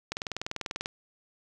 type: click train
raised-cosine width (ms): 0.2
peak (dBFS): -15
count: 16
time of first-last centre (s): 0.12-0.859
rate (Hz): 20.3
effects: none